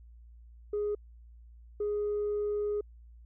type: tone bursts at uneven times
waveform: sine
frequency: 415.3 Hz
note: G#4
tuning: in tune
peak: -27 dBFS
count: 2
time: 0.73-0.95 / 1.8-2.81 s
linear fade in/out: 5 ms
effects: tanh soft clip ceiling -26 dBFS + added 58 Hz sine -50 dBFS peak until 3.25 s